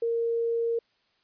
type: tone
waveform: sine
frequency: 463.5 Hz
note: A#4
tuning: 10 cents flat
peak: -24 dBFS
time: 0.02-0.79 s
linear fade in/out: 5 ms
effects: white hiss -69 dBFS RMS until 1.23 s + resampled to 11025 Hz